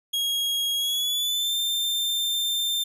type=tone with pitch glide; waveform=40% pulse; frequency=3288 to 3586 Hz; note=G#7 to A7; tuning=-18 to +32 cents; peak=-22 dBFS; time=0.13-2.84 s; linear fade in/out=10 ms; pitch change=+150 cents; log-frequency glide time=0.74-1.55 s; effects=none